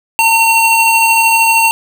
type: tone pair together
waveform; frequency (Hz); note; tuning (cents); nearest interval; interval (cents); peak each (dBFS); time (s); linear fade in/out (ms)
square; 907 / 2734; A#5 / F7; -48 / -37; octave + perfect fifth; 1911; -11; 0.19-1.71; 0
effects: 7-bit